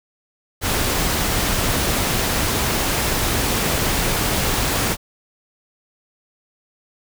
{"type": "noise", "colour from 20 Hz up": "pink", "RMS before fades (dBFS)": -20, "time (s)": [0.61, 4.97], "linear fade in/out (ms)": 50, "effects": []}